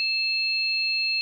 sine tone pair together, 2637 / 4231 Hz, E7 / C8, 0 / +19 cents, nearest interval minor sixth, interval 819 cents, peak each -25 dBFS, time 0-1.21 s, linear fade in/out 0 ms, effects none

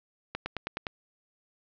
accelerating click train, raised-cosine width 0.3 ms, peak -16 dBFS, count 6, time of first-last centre 0.35-0.868 s, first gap 110 ms, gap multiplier 0.97, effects low-pass 5000 Hz 12 dB/octave

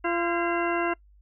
harmonic tone with a mistuned harmonic, 343.1 Hz, F4, 31 cents flat, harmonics 1 / 2 / 3 / 4 / 5 / 6 / 8, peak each -27 / -30 / -32 / -33 / -34 / -35 / -36 dBFS, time 0.04-0.94 s, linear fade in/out 10 ms, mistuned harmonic 5, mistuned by -100 cents, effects noise-tail reverb RT60 0.1 s tail -24 dB re dry + added 50 Hz sine -53 dBFS peak until 1.21 s

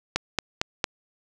click train, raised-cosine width 0.2 ms, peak -5 dBFS, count 4, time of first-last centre 0.16-0.842 s, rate 4.4 Hz, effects none

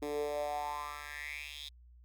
10% pulse tone with high-pass filter sweep, 146.83 Hz, D3, in tune, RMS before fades -39 dBFS, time 0.02-1.69 s, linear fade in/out 5 ms, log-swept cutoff 340 to 3700 Hz, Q 5.9, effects added 60 Hz sine -55 dBFS peak until 2.04 s

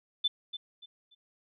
sine tone with echo, 3520 Hz, A7, in tune, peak -24 dBFS, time 0.24-0.28 s, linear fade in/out 10 ms, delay 290 ms, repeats 3, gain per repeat -11 dB, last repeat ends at 1.15 s, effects none

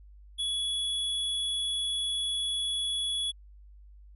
square tone, 3384 Hz, G#7, 32 cents sharp, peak -29 dBFS, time 0.38-3.32 s, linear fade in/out 20 ms, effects added 50 Hz sine -49 dBFS peak until 4.15 s + resampled to 32000 Hz

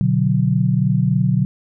sine chord, B minor, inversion none, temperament equal, 123.47 / 146.83 / 185 Hz, B2 / D3 / F#3, 0 / 0 / 0 cents, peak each -18 dBFS, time 0.01-1.45 s, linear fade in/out 0 ms, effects none

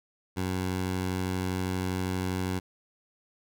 15% pulse tone, 92.5 Hz, F#2, in tune, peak -22 dBFS, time 0.36-2.6 s, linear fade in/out 20 ms, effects none

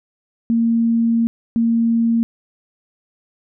sine tone pair in turn, 230.4 / 230.4 Hz, A#3 / A#3, -20 / -20 cents, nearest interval unison, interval 0 cents, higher neither, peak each -13 dBFS, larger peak neither, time 0.5-1.27 / 1.56-2.23 s, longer first, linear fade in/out 0 ms, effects none

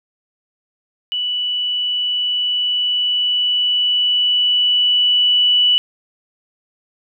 sine tone with level ramp, 2960 Hz, F#7, in tune, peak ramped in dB -18 to -10 dBFS, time 1.12-5.78 s, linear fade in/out 0 ms, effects none

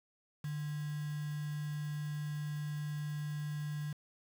sine tone with quantisation, 149.2 Hz, D3, 28 cents sharp, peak -36 dBFS, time 0.44-3.93 s, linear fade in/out 5 ms, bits 8, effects none

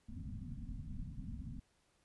pink low-pass noise, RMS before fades -45 dBFS, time 0.08-1.6 s, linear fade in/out 10 ms, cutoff 260 Hz, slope 96 dB/octave, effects pink hiss -75 dBFS RMS until 2.04 s + resampled to 24000 Hz

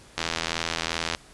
click train, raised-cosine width 0.2 ms, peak -8 dBFS, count 81, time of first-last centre 0.18-1.149 s, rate 82.6 Hz, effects pink hiss -51 dBFS RMS until 1.33 s + resampled to 24000 Hz

